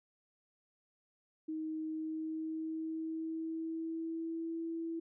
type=tone with pitch glide; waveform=sine; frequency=314.6 to 329.9 Hz; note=D#4 to E4; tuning=+19 to +1 cents; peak=-36 dBFS; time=1.48-5 s; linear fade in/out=10 ms; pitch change=+82 cents; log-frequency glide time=1.87-4.6 s; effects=none